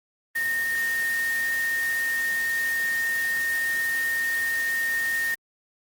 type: tone in noise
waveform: sine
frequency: 1840 Hz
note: A#6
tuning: 23 cents flat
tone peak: -23 dBFS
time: 0.35-5.35 s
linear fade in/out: 10 ms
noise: white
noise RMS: -36 dBFS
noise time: 0.35-5.35 s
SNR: +10 dB
effects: Opus 24 kbps